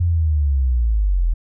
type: linear sweep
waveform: sine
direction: down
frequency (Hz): 88.6 to 39.06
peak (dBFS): -14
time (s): 0-1.34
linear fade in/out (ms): 10
effects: none